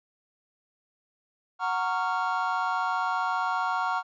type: chord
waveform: triangle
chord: Gb major seventh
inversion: none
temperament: just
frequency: 740 / 925 / 1110 / 1387.5 Hz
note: Gb5 / Bb5 / Db6 / F6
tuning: 0 / -14 / +2 / -12 cents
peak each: -29 dBFS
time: 1.59-4.03 s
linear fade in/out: 50 ms
effects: resampled to 16000 Hz